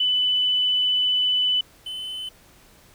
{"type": "tone pair in turn", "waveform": ["sine", "triangle"], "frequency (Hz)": [2995, 3035], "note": ["F#7", "F#7"], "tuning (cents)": [20, 43], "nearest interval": "unison", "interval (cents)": 23, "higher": "second", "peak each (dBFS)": [-18, -28], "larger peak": "first", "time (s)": [[0, 1.61], [1.86, 2.29]], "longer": "first", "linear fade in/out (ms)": 5, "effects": ["pink hiss -53 dBFS RMS until 2.94 s"]}